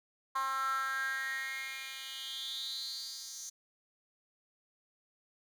10% pulse tone with high-pass filter sweep, 267.1 Hz, C4, 36 cents sharp, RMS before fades -38 dBFS, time 0.35-3.5 s, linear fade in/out 10 ms, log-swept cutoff 1100 to 6000 Hz, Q 7.2, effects none

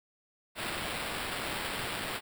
white noise with sample-and-hold, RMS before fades -36 dBFS, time 0.55-2.21 s, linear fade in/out 50 ms, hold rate 6300 Hz, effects none

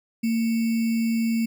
sine tone with sample-and-hold, 227.8 Hz, A#3, 40 cents flat, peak -20 dBFS, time 0.23-1.46 s, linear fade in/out 10 ms, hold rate 2450 Hz, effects none

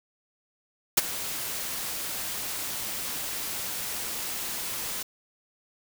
white noise with ADSR envelope, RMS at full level -17 dBFS, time 0.97-5.03 s, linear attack 9 ms, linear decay 23 ms, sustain -16 dB, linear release 7 ms, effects none

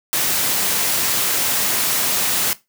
white noise, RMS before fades -19 dBFS, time 0.13-2.53 s, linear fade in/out 0 ms, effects noise-tail reverb RT60 0.2 s tail -17 dB re dry + high-pass 100 Hz 12 dB/octave

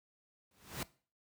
pink noise with exponential growth, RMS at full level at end -36 dBFS, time 0.51-0.83 s, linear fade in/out 2 ms, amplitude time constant 69 ms, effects noise-tail reverb RT60 0.4 s tail -20 dB re dry + high-pass 60 Hz 12 dB/octave

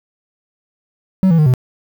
triangle tone with pitch steps, 189 / 165.1 / 152.8 / 126.9 Hz, F#3 / E3 / D#3 / B2, +37 / +3 / -31 / +47 cents, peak -6 dBFS, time 1.23-1.538 s, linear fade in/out 0 ms, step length 77 ms, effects 7-bit

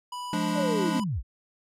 square tone with pitch glide, 986 to 992.3 Hz, B5 to B5, -3 to +8 cents, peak -34 dBFS, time 0.12-1.04 s, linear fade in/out 5 ms, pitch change +11 cents, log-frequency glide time 0.4-0.83 s
square chord, D diminished, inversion first, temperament equal with one note detuned, 174.61 / 210.3 / 293.7 Hz, F3 / Ab3 / D4, 0 / +22 / 0 cents, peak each -31 dBFS, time 0.33-1 s, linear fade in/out 2 ms
sine linear sweep, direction down, 614 to 36.71 Hz, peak -26 dBFS, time 0.54-1.23 s, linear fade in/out 50 ms
effects low-pass 11000 Hz 12 dB/octave

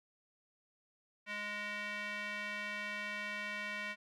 square tone with band-pass filter, 207.5 Hz, G#3, 1 cent flat, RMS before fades -41 dBFS, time 1.26-3.96 s, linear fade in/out 50 ms, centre 2100 Hz, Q 2.9, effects none

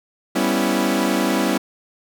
sawtooth chord, C# half-diminished seventh, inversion second, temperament equal with one note detuned, 196 / 245.9 / 277.2 / 329.6 Hz, G3 / B3 / C#4 / E4, 0 / -7 / 0 / 0 cents, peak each -19 dBFS, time 0.35-1.58 s, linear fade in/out 10 ms, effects none

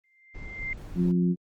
sine tone with exponential growth, 2093 Hz, C7, in tune, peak -27 dBFS, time 0.04-0.73 s, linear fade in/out 1 ms, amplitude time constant 150 ms
brown noise, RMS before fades -40 dBFS, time 0.34-1.12 s, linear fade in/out 10 ms
harmonic tone, 88.5 Hz, F2, 23 cents sharp, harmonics 2 / 3 / 4, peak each -21 / -32 / -32 dBFS, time 0.95-1.36 s, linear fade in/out 50 ms
effects Opus 24 kbps

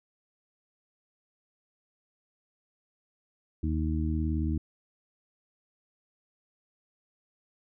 harmonic tone, 78.5 Hz, D#2, 16 cents sharp, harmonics 1 / 2 / 3 / 4, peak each -28 / -35 / -34 / -34 dBFS, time 3.63-4.58 s, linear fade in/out 5 ms, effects none

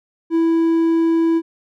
triangle tone, 329.6 Hz, E4, in tune, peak -11 dBFS, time 0.3-1.42 s, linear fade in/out 50 ms, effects none

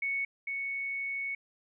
sine tone pair in turn, 2217 / 2217 Hz, C#7 / C#7, 0 / 0 cents, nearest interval unison, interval 0 cents, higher neither, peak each -29 / -32 dBFS, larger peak first, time 0.02-0.25 / 0.47-1.35 s, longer second, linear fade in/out 5 ms, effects none

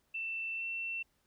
sine tone with pitch glide, 2674 to 2700 Hz, E7 to E7, +24 to +41 cents, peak -35 dBFS, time 0.14-1.03 s, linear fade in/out 10 ms, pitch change +17 cents, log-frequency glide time 0.56-0.63 s, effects pink hiss -75 dBFS RMS until 1.26 s

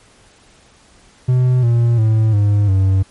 triangle tone with pitch steps, 126.4 / 117.94 / 110.04 / 102.67 / 95.79 Hz, B2 / A#2 / A2 / G#2 / G2, +41 / +21 / +1 / -19 / -39 cents, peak -8 dBFS, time 1.28-3.03 s, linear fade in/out 10 ms, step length 350 ms, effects pink hiss -49 dBFS RMS until 3.1 s + MP3 48 kbps

